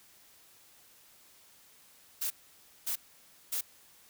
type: noise bursts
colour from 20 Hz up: blue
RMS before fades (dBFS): -33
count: 3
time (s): 2.21-3.612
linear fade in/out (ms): 10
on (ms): 94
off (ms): 560
effects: white hiss -60 dBFS RMS until 4.09 s